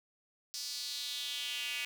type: tone with high-pass filter sweep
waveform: square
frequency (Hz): 132.4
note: C3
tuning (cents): +21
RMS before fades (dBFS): -39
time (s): 0.54-1.85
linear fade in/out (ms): 0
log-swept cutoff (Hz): 5100 to 2500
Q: 3.9
effects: none